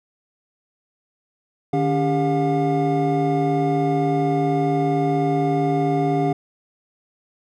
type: tone cluster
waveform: triangle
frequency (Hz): 151.6 / 282.5 / 399.1 / 715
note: D#3 / C#4 / G4 / F5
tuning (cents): -45 / +33 / +31 / +41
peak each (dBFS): -21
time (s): 1.73-6.33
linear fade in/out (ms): 5
effects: none